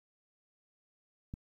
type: click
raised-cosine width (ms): 5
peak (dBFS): -28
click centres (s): 1.339
effects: 11-bit